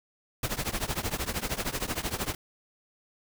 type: noise with tremolo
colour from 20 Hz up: pink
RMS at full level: -28 dBFS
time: 0.43-2.35 s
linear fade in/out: 2 ms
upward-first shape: triangle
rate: 13 Hz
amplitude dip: 95%
effects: none